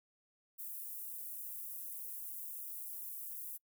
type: high-pass noise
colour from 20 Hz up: pink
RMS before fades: -45 dBFS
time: 0.58-3.58 s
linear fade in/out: 20 ms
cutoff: 12000 Hz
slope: 24 dB/octave
effects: noise-tail reverb RT60 0.1 s tail -26 dB re dry